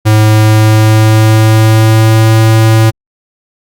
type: tone with pitch glide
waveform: square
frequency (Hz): 108 to 111.1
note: A2 to A2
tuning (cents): -32 to +17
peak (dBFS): -4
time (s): 0.05-2.91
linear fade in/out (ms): 20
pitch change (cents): +49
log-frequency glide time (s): 0.23-2.37
effects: Opus 48 kbps